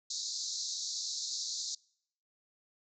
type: band-pass noise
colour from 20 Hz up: pink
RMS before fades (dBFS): -38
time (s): 0.1-1.75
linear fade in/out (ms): 5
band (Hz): 3900 to 7100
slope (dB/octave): 96
effects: noise-tail reverb RT60 0.7 s tail -26 dB re dry